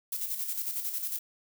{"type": "noise with tremolo", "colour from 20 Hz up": "violet", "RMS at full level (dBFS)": -32, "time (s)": [0.12, 1.19], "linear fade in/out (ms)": 5, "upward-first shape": "square", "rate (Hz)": 11, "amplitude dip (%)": 50, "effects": []}